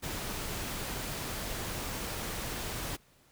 pink noise, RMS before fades -37 dBFS, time 0.02-2.97 s, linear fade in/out 20 ms, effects pink hiss -64 dBFS RMS until 3.31 s

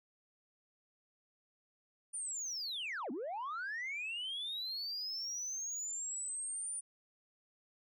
sine linear two-way sweep, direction down then up, 9397 to 218.9 to 9397 Hz, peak -36 dBFS, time 2.13-6.81 s, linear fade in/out 20 ms, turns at 3.11 s, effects tanh soft clip ceiling -36 dBFS

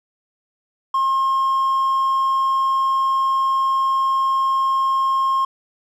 triangle tone, 1070 Hz, C6, 38 cents sharp, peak -13 dBFS, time 0.94-5.45 s, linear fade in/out 5 ms, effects tanh soft clip ceiling -10 dBFS

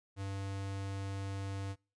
square tone, 98 Hz, G2, in tune, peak -38 dBFS, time 0.16-1.76 s, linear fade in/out 50 ms, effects noise-tail reverb RT60 0.3 s tail -24 dB re dry + resampled to 22050 Hz

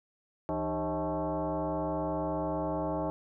sine tone with frequency modulation, 164.81 Hz, E3, in tune, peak -29 dBFS, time 0.49-3.1 s, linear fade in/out 0 ms, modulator 235 Hz, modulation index 3.3, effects none

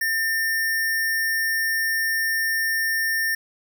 sine tone with sample-and-hold, 1800 Hz, A6, 39 cents sharp, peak -20 dBFS, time 0.01-3.35 s, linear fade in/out 5 ms, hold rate 7350 Hz, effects none

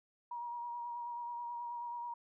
sine tone with vibrato, 953 Hz, A#5, 38 cents sharp, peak -39 dBFS, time 0.31-2.14 s, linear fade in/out 5 ms, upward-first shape sine, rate 9.3 Hz, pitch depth 22 cents each way, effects none

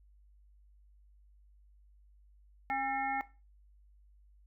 harmonic tone with a mistuned harmonic, 270.1 Hz, C#4, 45 cents flat, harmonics 1 / 3 / 5 / 7 / 8, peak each -44 / -32 / -43 / -42 / -39 dBFS, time 2.7-3.21 s, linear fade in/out 0 ms, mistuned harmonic 7, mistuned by -88 cents, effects noise-tail reverb RT60 0.3 s tail -17 dB re dry + added 50 Hz sine -59 dBFS peak until 4.46 s

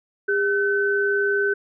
sine tone pair together, 403.7 / 1520.6 Hz, G#4 / F#6, -49 / +47 cents, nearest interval octave + major seventh, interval 2296 cents, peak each -21 dBFS, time 0.28-1.54 s, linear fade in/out 10 ms, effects none

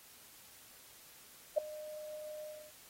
sine tone with ADSR envelope, 610 Hz, D#5, 34 cents flat, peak -23 dBFS, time 1.56-2.72 s, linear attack 21 ms, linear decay 5 ms, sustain -20 dB, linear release 260 ms, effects white hiss -58 dBFS RMS until 2.89 s + AAC 48 kbps

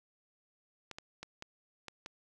clicks, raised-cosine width 0.2 ms, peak -26 dBFS, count 6, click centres 0.913 / 0.985 / 1.23 / 1.424 / 1.883 / 2.061 s, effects none

